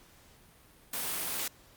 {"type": "high-pass noise", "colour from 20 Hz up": "white", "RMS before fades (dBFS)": -34, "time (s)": [0.93, 1.48], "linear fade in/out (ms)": 5, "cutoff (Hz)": 110, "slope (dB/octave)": 12, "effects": ["pink hiss -59 dBFS RMS until 1.76 s", "Opus 48 kbps"]}